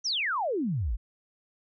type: exponential sweep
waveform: sine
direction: down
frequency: 6230 to 43.2 Hz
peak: -26 dBFS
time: 0.04-0.97 s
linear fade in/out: 20 ms
effects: none